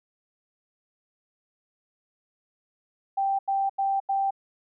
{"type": "tone bursts", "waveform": "sine", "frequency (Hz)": 784, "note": "G5", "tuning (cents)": 0, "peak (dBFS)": -22, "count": 4, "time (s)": [3.17, 4.308], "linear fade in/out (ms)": 10, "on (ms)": 220, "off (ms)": 86, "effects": []}